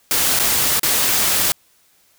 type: noise with dropouts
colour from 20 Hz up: white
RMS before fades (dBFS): -17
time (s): 0.11-1.52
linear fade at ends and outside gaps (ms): 0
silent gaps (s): 0.39-0.397 / 0.795-0.832
effects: white hiss -57 dBFS RMS until 2.18 s